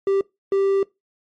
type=tone bursts at uneven times; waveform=triangle; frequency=392 Hz; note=G4; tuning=in tune; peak=-14 dBFS; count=2; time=0.07-0.21 / 0.52-0.83 s; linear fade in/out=2 ms; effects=noise-tail reverb RT60 0.2 s tail -22 dB re dry + MP3 48 kbps